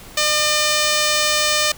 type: tone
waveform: 5% pulse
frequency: 603 Hz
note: D5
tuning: 46 cents sharp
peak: -4 dBFS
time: 0.17-1.72 s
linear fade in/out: 5 ms
effects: pink hiss -40 dBFS RMS until 1.77 s